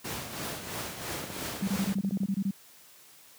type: noise with tremolo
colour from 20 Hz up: pink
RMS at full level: -34 dBFS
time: 0.04-1.95 s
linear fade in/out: 10 ms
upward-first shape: triangle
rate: 3 Hz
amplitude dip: 60%
type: click train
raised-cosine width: 2 ms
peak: -27 dBFS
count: 17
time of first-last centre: 1.24-2.234 s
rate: 16.1 Hz
type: tone bursts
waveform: sine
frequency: 195.6 Hz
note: G3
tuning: 4 cents flat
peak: -25 dBFS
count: 11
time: 1.62-2.509 s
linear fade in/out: 5 ms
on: 59 ms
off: 24 ms
effects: white hiss -55 dBFS RMS until 3.38 s + high-pass 100 Hz 12 dB/octave